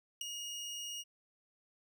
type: tone with ADSR envelope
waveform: 25% pulse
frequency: 2868 Hz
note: F7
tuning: 45 cents sharp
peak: -29 dBFS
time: 0.21-1.04 s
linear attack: 4 ms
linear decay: 5 ms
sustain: -8 dB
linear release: 37 ms
effects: none